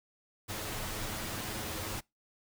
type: noise with comb filter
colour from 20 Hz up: pink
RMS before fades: -38 dBFS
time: 0.48-2.01 s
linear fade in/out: 20 ms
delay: 9.4 ms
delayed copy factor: +0.5
effects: noise-tail reverb RT60 0.2 s tail -24 dB re dry